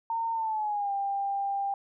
sine tone with pitch glide, 913 to 794.8 Hz, A#5 to G5, -36 to +24 cents, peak -27 dBFS, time 0.1-1.74 s, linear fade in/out 2 ms, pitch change -240 cents, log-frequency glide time 0.33-0.92 s, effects none

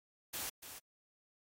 white noise with echo, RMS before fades -41 dBFS, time 0.33-0.5 s, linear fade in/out 10 ms, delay 290 ms, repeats 1, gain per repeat -9 dB, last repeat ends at 0.79 s, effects AAC 48 kbps

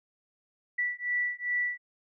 sine beating tone pair, 1959 / 1961.5 Hz, B6 / B6, -15 / -12 cents, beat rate 2.5 Hz, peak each -31 dBFS, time 0.78-1.78 s, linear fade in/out 10 ms, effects none

